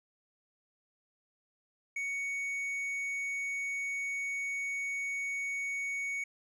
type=tone with tanh clipping; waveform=sine; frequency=2230 Hz; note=C#7; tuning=10 cents sharp; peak=-34 dBFS; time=1.96-6.24 s; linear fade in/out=5 ms; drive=6 dB; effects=none